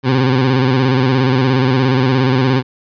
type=tone with vibrato; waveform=20% pulse; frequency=129.9 Hz; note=C3; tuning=12 cents flat; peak=-6 dBFS; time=0.03-2.63 s; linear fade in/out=50 ms; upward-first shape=square; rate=17 Hz; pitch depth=59 cents each way; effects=resampled to 11025 Hz